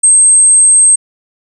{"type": "tone", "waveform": "sine", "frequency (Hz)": 8372, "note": "C9", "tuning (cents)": 0, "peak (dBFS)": -3, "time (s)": [0.03, 0.96], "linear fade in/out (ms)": 10, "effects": []}